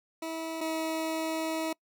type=tone pair in turn; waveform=20% pulse; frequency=324.2 / 320.7 Hz; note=E4 / E4; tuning=-29 / -48 cents; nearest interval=unison; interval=19 cents; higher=first; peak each=-29 / -25 dBFS; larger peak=second; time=0.22-0.61 / 0.61-1.73 s; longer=second; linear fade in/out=5 ms; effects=noise-tail reverb RT60 0.1 s tail -25 dB re dry